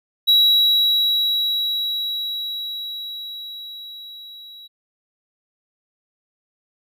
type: tone with level ramp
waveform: triangle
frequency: 3884 Hz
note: B7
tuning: 30 cents flat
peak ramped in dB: -9 to -37 dBFS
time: 0.27-4.68 s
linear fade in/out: 20 ms
effects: none